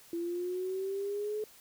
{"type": "exponential sweep", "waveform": "sine", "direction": "up", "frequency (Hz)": [336.6, 430.9], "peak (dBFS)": -32, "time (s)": [0.13, 1.44], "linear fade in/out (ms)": 2, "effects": ["white hiss -57 dBFS RMS until 1.6 s"]}